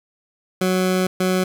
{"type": "tone bursts at uneven times", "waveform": "20% pulse", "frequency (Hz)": 185, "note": "F#3", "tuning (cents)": 0, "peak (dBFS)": -12, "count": 2, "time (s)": [[0.61, 1.07], [1.2, 1.44]], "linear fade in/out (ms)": 5, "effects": []}